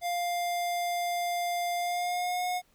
square tone with pitch glide, 700 to 723 Hz, F5 to F#5, +4 to -40 cents, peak -29 dBFS, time 0.01-2.62 s, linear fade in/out 50 ms, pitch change +56 cents, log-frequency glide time 1.76-2.45 s, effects pink hiss -67 dBFS RMS until 2.74 s

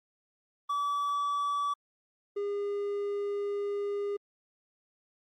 triangle tone pair in turn, 1149 / 406.2 Hz, D6 / G#4, -38 / -38 cents, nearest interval octave + tritone, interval 1800 cents, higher first, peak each -26 / -28 dBFS, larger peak first, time 0.69-1.74 / 2.36-4.17 s, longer second, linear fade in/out 10 ms, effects Opus 32 kbps

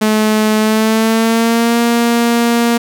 sawtooth tone with pitch glide, 215.5 to 235 Hz, A3 to A#3, -36 to +14 cents, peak -6 dBFS, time 0.01-2.78 s, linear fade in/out 10 ms, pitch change +150 cents, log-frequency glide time 0.58-1.79 s, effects none

